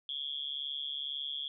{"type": "tone with amplitude modulation", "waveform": "sine", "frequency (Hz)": 3334, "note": "G#7", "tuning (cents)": 6, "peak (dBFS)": -31, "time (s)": [0.09, 1.48], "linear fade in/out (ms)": 2, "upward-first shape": "sine", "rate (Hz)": 142, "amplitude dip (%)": 100, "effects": []}